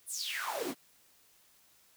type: noise with high-pass filter sweep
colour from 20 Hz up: pink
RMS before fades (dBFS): -37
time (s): 0.06-0.75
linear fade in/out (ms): 50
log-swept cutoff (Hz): 11000 to 210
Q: 7.7
effects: white hiss -65 dBFS RMS until 1.96 s